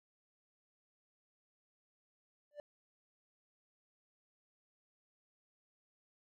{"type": "tone with exponential growth", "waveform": "triangle", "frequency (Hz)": 588, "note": "D5", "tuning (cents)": 2, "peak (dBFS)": -38, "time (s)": [2.51, 2.6], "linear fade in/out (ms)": 1, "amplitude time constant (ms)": 19, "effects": []}